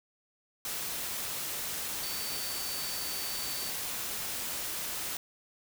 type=tone in noise; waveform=sine; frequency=4551 Hz; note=C#8; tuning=45 cents sharp; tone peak=-40 dBFS; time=2.03-3.7 s; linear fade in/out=2 ms; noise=white; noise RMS=-36 dBFS; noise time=0.65-5.17 s; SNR=-7 dB; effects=none